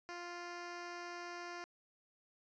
10% pulse tone, 349.2 Hz, F4, in tune, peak -36 dBFS, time 0.09-1.64 s, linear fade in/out 0 ms, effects resampled to 16000 Hz

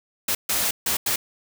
white noise bursts at uneven times, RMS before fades -23 dBFS, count 4, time 0.28-0.35 / 0.49-0.71 / 0.86-0.97 / 1.06-1.16 s, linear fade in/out 5 ms, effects none

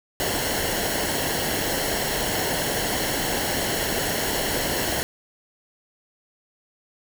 pink noise with comb filter, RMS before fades -25 dBFS, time 0.2-5.03 s, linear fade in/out 0 ms, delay 0.82 ms, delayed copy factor -0.6, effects none

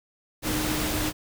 sine tone in noise, 306.2 Hz, D#4, 28 cents flat, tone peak -30 dBFS, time 0.42-1.13 s, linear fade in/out 50 ms, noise pink, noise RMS -28 dBFS, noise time 0.42-1.13 s, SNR -5 dB, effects none

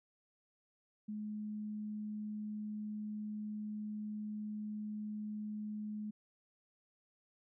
sine tone, 211.6 Hz, G#3, 33 cents sharp, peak -39 dBFS, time 1.08-6.11 s, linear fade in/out 10 ms, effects none

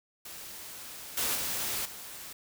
white noise with level steps, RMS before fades -44 / -30 / -33 / -44 dBFS, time 0.25-2.33 s, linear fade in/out 5 ms, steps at 1.17 / 1.35 / 1.85 s, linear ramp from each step 5 ms, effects none

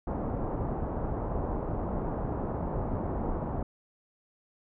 pink low-pass noise, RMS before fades -32 dBFS, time 0.07-3.63 s, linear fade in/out 5 ms, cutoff 960 Hz, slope 24 dB/octave, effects none

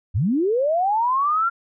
sine linear sweep, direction up, 73.6 to 1396.9 Hz, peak -17 dBFS, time 0.14-1.5 s, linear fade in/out 20 ms, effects none

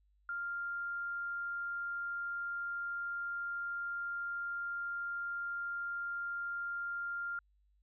sine tone, 1396.9 Hz, F6, in tune, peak -36 dBFS, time 0.29-7.39 s, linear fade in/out 2 ms, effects added 50 Hz sine -68 dBFS peak until 7.82 s

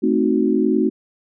sine chord, A diminished seventh, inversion none, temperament equal, 220 / 261.6 / 311.1 / 370 Hz, A3 / C4 / Eb4 / Gb4, 0 / 0 / 0 / 0 cents, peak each -20 dBFS, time 0.02-0.9 s, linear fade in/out 20 ms, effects none

